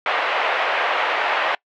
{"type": "band-pass noise", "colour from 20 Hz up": "pink", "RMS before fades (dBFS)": -21, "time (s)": [0.06, 1.55], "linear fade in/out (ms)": 2, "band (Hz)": [570, 2800], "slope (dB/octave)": 24, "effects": ["noise-tail reverb RT60 0.1 s tail -24 dB re dry"]}